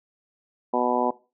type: harmonic tone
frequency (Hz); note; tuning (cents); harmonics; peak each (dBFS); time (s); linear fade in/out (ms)
123.47; B2; 0; 2 / 3 / 4 / 5 / 6 / 7 / 8; -28 / -28 / -28 / -28 / -28 / -28 / -28; 0.73-1.11; 10
effects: noise-tail reverb RT60 0.3 s tail -19 dB re dry